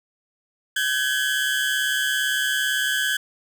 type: tone pair together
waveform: 30% pulse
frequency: 1536 / 1673.8 Hz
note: G6 / G#6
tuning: -36 / +13 cents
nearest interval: minor second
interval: 149 cents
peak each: -21 dBFS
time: 0.76-3.17 s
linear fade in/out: 5 ms
effects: none